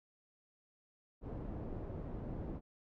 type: low-pass noise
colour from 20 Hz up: pink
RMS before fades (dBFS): -43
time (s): 1.21-2.61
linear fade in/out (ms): 50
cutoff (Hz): 510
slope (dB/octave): 12
effects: none